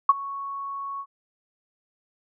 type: tone with ADSR envelope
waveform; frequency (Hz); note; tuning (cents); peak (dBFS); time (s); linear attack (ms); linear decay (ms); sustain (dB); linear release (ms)
sine; 1108.7; C#6; 0; -9; 0.09-1.06; 4; 29; -21; 60
effects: none